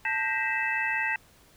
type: tone cluster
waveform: sine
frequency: 884 / 1575 / 1894 / 2019 / 2629 Hz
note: A5 / G6 / A#6 / B6 / E7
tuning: +8 / +8 / +27 / +38 / -5 cents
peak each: -33 / -32 / -30 / -35 / -31 dBFS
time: 0.05-1.16 s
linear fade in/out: 2 ms
effects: pink hiss -58 dBFS RMS until 1.56 s